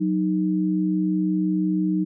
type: tone pair together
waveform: sine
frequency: 184.6 / 310.5 Hz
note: F#3 / D#4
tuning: -4 / -3 cents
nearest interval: major sixth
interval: 901 cents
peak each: -22 dBFS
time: 0-2.05 s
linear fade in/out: 20 ms
effects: none